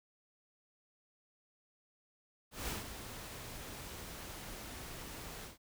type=noise with ADSR envelope; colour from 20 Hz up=pink; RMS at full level=-38 dBFS; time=2.51-5.58 s; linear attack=170 ms; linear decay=160 ms; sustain=-9 dB; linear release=140 ms; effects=none